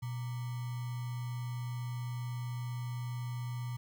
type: tone with sample-and-hold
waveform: sine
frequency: 122.2 Hz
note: B2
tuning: 18 cents flat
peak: -35 dBFS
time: 0.02-3.77 s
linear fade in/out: 10 ms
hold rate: 1050 Hz
effects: none